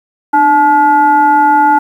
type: tone with frequency modulation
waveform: sine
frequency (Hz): 863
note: A5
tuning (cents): -34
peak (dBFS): -5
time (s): 0.33-1.79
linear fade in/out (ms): 10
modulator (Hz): 562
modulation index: 0.63
effects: 7-bit